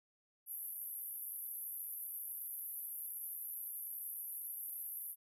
white band-pass noise, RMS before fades -45 dBFS, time 0.46-5.16 s, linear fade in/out 50 ms, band 11000 to 13000 Hz, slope 96 dB/octave, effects none

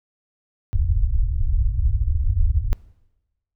pink low-pass noise, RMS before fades -19 dBFS, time 0.73-2.73 s, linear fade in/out 0 ms, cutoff 100 Hz, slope 48 dB/octave, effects noise-tail reverb RT60 1.0 s tail -22 dB re dry

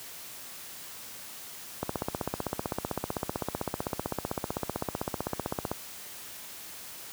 click train, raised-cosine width 1 ms, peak -15 dBFS, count 62, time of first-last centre 1.83-5.715 s, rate 15.7 Hz, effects white hiss -44 dBFS RMS until 7.12 s + high-pass 60 Hz 12 dB/octave

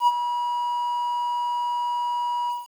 triangle tone with ADSR envelope, 966 Hz, B5, 39 cents flat, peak -11 dBFS, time 0-2.67 s, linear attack 71 ms, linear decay 37 ms, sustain -10 dB, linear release 180 ms, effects 8-bit

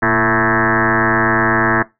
sine tone with frequency modulation, 987.8 Hz, B5, in tune, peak -11 dBFS, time 0.02-1.83 s, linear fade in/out 10 ms, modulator 108 Hz, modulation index 7.9, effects noise-tail reverb RT60 0.2 s tail -18 dB re dry

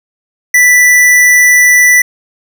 square tone, 1975.5 Hz, B6, in tune, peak -4 dBFS, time 0.54-2.02 s, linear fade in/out 5 ms, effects none

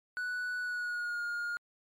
triangle tone with pitch glide, 1480 to 1422.2 Hz, F#6 to F6, 0 to +31 cents, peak -31 dBFS, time 0.17-1.57 s, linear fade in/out 0 ms, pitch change -69 cents, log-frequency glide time 0.6-1.23 s, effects MP3 64 kbps

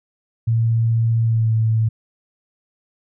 sine tone with pitch glide, 114.4 to 111.46 Hz, A#2 to A2, -32 to +23 cents, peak -14 dBFS, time 0.47-1.89 s, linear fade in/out 10 ms, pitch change -45 cents, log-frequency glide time 1.23-1.51 s, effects none

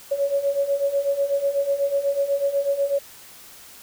sine beating tone pair, 554.4 / 562.5 Hz, C#5 / C#5, 0 / +25 cents, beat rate 8.1 Hz, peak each -25 / -21 dBFS, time 0.11-2.99 s, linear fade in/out 10 ms, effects white hiss -45 dBFS RMS until 3.82 s

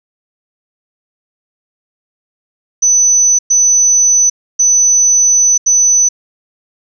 sine tone bursts at uneven times, 6000 Hz, F#8, 23 cents sharp, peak -6 dBFS, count 4, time 2.82-3.39 / 3.5-4.3 / 4.59-5.58 / 5.66-6.09 s, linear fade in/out 10 ms, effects none

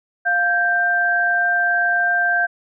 sine tone pair together, 702 / 1574.6 Hz, F5 / G6, +9 / +7 cents, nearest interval octave + major second, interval 1398 cents, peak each -21 / -16 dBFS, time 0.25-2.47 s, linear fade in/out 20 ms, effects none

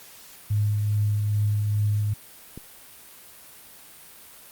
sine tone with tremolo, 104.4 Hz, G#2, 10 cents sharp, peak -19 dBFS, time 0.5-2.14 s, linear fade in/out 10 ms, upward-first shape triangle, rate 2.4 Hz, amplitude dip 30%
click, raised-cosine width 3 ms, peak -24 dBFS, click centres 2.576 s
effects white hiss -47 dBFS RMS until 4.51 s + Opus 48 kbps

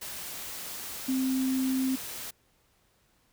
sine tone in noise, 261.6 Hz, C4, in tune, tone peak -25 dBFS, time 1.08-1.96 s, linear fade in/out 10 ms, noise white, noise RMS -39 dBFS, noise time 0.01-2.31 s, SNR +11 dB, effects pink hiss -68 dBFS RMS until 3.32 s

